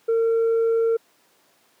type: tone with tanh clipping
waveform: sine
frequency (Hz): 456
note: A#4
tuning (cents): -38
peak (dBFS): -17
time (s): 0.08-0.97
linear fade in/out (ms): 10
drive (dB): 1
effects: pink hiss -60 dBFS RMS until 1.8 s + high-pass 300 Hz 12 dB/octave